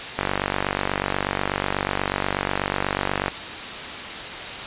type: click train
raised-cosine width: 0.5 ms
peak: -6 dBFS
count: 150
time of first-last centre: 0.19-3.281 s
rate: 48.2 Hz
effects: white hiss -31 dBFS RMS until 4.66 s + resampled to 8000 Hz